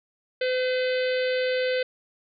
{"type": "harmonic tone", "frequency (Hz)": 509, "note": "C5", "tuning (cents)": -48, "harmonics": [1, 3, 4, 5, 6, 7, 8, 9], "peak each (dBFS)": [-23, -33, -35, -37, -39, -40, -41, -42], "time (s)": [0.41, 1.83], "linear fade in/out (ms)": 5, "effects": []}